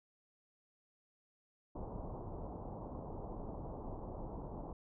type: low-pass noise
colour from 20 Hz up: pink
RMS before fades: -45 dBFS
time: 1.75-4.73 s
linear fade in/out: 5 ms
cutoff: 1000 Hz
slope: 48 dB/octave
effects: none